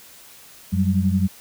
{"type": "tone cluster", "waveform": "sine", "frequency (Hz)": [92.1, 185.4, 196.8], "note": ["F#2", "F#3", "G3"], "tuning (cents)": [-7, 4, 7], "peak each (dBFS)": -21, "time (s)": [0.72, 1.28], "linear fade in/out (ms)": 20, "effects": ["white hiss -46 dBFS RMS until 1.4 s"]}